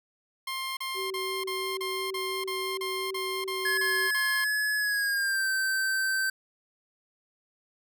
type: tone bursts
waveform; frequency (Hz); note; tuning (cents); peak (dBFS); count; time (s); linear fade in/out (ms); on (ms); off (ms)
15% pulse; 1059; C6; +21; -25; 12; 0.47-4.444; 5; 300; 34
type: tone with vibrato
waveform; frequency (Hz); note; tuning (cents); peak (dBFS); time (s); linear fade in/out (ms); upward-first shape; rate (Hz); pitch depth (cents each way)
sine; 380.2; F#4; +47; -33; 0.94-4.11; 50; sine; 2.9; 10
type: tone with pitch glide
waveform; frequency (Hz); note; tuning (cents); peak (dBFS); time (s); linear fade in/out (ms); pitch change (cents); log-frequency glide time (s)
square; 1700 to 1549.9; G#6 to G6; +40 to -20; -26; 3.65-6.3; 5; -160; 4.77-5.5
effects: none